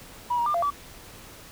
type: tone with pitch steps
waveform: sine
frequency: 970 / 947 / 1196 / 687 / 1151 Hz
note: B5 / A#5 / D6 / F5 / D6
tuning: -31 / +27 / +31 / -29 / -35 cents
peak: -21 dBFS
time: 0.3-0.705 s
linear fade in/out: 10 ms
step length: 81 ms
effects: tanh soft clip ceiling -17 dBFS + pink hiss -46 dBFS RMS until 1.51 s